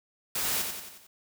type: noise with echo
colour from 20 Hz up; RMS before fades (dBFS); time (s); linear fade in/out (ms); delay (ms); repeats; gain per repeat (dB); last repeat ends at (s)
white; -30; 0.35-0.62; 5; 90; 5; -5; 1.07
effects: none